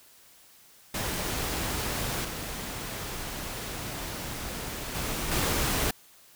pink noise with level steps, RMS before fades -31 / -36 / -32 / -27 dBFS, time 0.94-5.91 s, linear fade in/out 5 ms, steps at 2.24 / 4.94 / 5.31 s, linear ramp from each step 10 ms, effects white hiss -56 dBFS RMS until 6.35 s

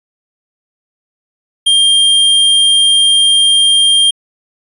square tone, 3200 Hz, G7, 35 cents sharp, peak -7 dBFS, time 1.66-4.11 s, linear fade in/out 10 ms, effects resampled to 32000 Hz

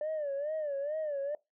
sine tone with vibrato, 590 Hz, D5, 8 cents sharp, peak -30 dBFS, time 0.01-1.35 s, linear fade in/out 2 ms, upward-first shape sine, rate 2.3 Hz, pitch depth 120 cents each way, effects noise-tail reverb RT60 0.2 s tail -22 dB re dry + tanh soft clip ceiling -29 dBFS

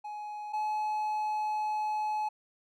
triangle tone pair in turn, 840 / 852.7 Hz, G#5 / G#5, +19 / +45 cents, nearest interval unison, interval 26 cents, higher second, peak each -35 / -27 dBFS, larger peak second, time 0.04-0.53 / 0.53-2.29 s, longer second, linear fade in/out 10 ms, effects none

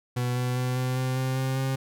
40% pulse tone with pitch steps, 123.47 / 124.83 / 126.21 / 127.6 / 129.01 / 130.43 / 131.87 / 133.33 Hz, B2 / B2 / B2 / C3 / C3 / C3 / C3 / C3, 0 / +19 / +38 / -43 / -24 / -5 / +14 / +33 cents, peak -24 dBFS, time 0.16-1.76 s, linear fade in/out 10 ms, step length 200 ms, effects none

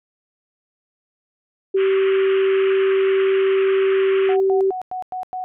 sine tone, 385.8 Hz, G4, 28 cents flat, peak -14 dBFS, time 1.74-4.71 s, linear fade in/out 10 ms
pink band-pass noise, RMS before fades -31 dBFS, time 1.76-4.37 s, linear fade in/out 50 ms, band 1100 to 3100 Hz, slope 96 dB/octave
sine tone bursts, 740 Hz, F#5, in tune, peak -24 dBFS, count 6, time 4.29-5.44 s, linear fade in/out 0 ms, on 110 ms, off 98 ms
effects none

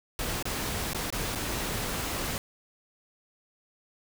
pink noise with dropouts, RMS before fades -32 dBFS, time 0.19-2.38 s, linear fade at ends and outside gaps 1 ms, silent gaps 0.426-0.454 / 0.933-0.947 / 1.103-1.125 / 1.351-1.356 s, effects none

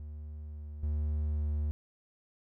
triangle tone with level steps, 75.1 Hz, D2, 39 cents sharp, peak -38 / -27 dBFS, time 0-1.71 s, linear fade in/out 0 ms, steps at 0.83 s, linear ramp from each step 2 ms, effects none

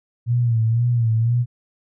sine tone with vibrato, 116.54 Hz, A#2, in tune, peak -15 dBFS, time 0.26-1.46 s, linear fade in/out 50 ms, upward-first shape sine, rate 2 Hz, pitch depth 75 cents each way, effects none

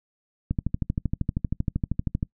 click train, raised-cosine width 5 ms, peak -12 dBFS, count 23, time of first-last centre 0.51-2.229 s, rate 12.8 Hz, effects noise-tail reverb RT60 0.1 s tail -24 dB re dry

